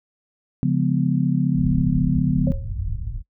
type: chord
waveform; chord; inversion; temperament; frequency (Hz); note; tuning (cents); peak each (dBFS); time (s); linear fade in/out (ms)
sine; C# dominant seventh; none; just; 138.59 / 173.24 / 207.9 / 249.5; C#3 / E#3 / G#3 / B3; 0 / -14 / +2 / +18; -21 / -21 / -27 / -23; 0.63-2.52; 0
type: low-pass noise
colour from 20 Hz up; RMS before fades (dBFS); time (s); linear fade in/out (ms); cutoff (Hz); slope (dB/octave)
pink; -27; 1.53-3.23; 50; 110; 24
type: tone with exponential decay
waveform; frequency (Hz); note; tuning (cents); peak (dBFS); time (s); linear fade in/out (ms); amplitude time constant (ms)
sine; 545; C#5; -29; -24; 2.47-2.7; 2; 48
effects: noise-tail reverb RT60 0.1 s tail -24 dB re dry